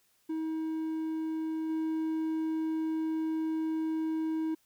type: tone with level steps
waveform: triangle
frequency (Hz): 318.3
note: D#4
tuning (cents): +39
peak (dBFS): -29 / -27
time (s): 0.29-4.55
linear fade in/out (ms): 10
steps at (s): 1.69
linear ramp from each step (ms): 10
effects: white hiss -70 dBFS RMS until 4.65 s